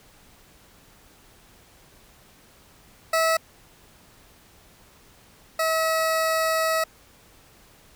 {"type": "tone pair in turn", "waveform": "20% pulse", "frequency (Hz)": [649, 643.8], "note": ["E5", "E5"], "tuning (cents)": [-27, -41], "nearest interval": "unison", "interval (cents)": 14, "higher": "first", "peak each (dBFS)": [-14, -16], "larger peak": "first", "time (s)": [[3.13, 3.37], [5.59, 6.84]], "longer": "second", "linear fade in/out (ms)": 5, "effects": ["pink hiss -54 dBFS RMS until 7.95 s"]}